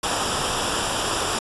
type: noise with comb filter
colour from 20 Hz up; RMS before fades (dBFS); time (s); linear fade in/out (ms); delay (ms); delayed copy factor
pink; -24; 0.03-1.39; 5; 0.47; -0.7
effects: resampled to 24000 Hz